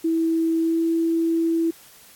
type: tone with pitch glide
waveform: sine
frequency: 327 to 330.2 Hz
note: E4 to E4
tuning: -14 to +3 cents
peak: -18 dBFS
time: 0.04-1.71 s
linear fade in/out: 10 ms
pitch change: +17 cents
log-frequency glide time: 0.6-0.82 s
effects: white hiss -49 dBFS RMS until 2.15 s + AAC 64 kbps